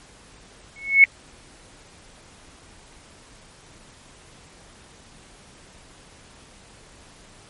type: tone with exponential growth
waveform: sine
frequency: 2200 Hz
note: C#7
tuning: 14 cents flat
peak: -4 dBFS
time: 0.76-1.04 s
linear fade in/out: 1 ms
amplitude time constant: 60 ms
effects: pink hiss -49 dBFS RMS until 7.49 s + MP3 48 kbps